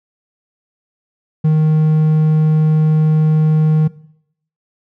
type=tone; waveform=triangle; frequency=155.56 Hz; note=D#3; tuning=in tune; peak=-7 dBFS; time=1.44-3.88 s; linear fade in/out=10 ms; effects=noise-tail reverb RT60 0.7 s tail -19 dB re dry